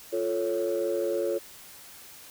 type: chord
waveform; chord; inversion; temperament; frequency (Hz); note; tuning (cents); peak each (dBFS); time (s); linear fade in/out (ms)
sine; F augmented; none; equal; 349.2 / 440 / 554.4; F4 / A4 / C#5; 0 / 0 / 0; -29 / -29 / -28; 0.12-1.39; 20
effects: tanh soft clip ceiling -19 dBFS + white hiss -48 dBFS RMS until 2.3 s